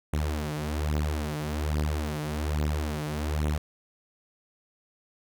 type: beating tone pair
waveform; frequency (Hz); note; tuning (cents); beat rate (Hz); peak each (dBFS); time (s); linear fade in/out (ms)
sawtooth; 74.7 / 75.9; D2 / D#2; +30 / -42; 1.2; -26; 0.13-3.58; 5
effects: none